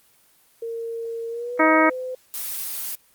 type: tone with pitch glide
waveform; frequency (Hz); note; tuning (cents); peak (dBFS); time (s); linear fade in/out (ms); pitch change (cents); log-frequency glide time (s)
sine; 460 to 510.4; A#4 to C5; -23 to -43; -27; 0.62-2.15; 5; +180; 1.29-1.71
type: harmonic tone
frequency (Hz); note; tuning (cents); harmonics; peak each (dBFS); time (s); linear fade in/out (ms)
315.5; D#4; +24; 1 / 2 / 3 / 4 / 5 / 6 / 7; -19 / -20 / -22 / -21 / -26 / -24 / -23; 1.59-1.9; 10
type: noise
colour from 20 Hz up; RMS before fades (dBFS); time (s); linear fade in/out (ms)
blue; -29; 2.34-2.95; 0
effects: white hiss -58 dBFS RMS until 3.14 s + Opus 24 kbps